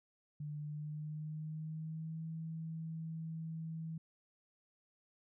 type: tone with pitch glide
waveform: sine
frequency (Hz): 149 to 161.55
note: D3 to E3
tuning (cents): +25 to -35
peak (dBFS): -40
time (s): 0.4-3.98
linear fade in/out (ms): 5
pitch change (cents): +140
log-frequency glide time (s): 0.61-2.25
effects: none